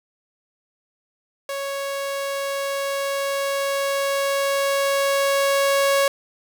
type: tone with level ramp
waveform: sawtooth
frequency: 554.4 Hz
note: C#5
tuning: in tune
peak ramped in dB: -22 to -12 dBFS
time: 1.49-6.08 s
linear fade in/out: 2 ms
effects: none